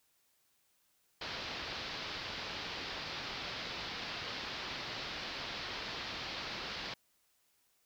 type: low-pass noise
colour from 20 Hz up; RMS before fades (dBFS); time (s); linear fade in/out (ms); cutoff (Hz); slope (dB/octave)
white; -42; 1.21-6.94; 5; 4900; 48
effects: white hiss -74 dBFS RMS until 7.85 s